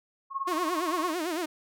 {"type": "tone with tremolo", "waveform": "sine", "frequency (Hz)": 1089, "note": "C#6", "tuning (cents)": -31, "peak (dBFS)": -25, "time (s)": [0.3, 1.13], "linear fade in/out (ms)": 50, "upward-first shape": "triangle", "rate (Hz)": 19, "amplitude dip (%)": 95}
{"type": "tone with vibrato", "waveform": "sawtooth", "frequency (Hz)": 334.8, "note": "E4", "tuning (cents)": 27, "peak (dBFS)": -25, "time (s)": [0.47, 1.46], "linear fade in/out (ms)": 10, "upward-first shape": "sine", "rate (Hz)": 8.9, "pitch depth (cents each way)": 160}
{"effects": []}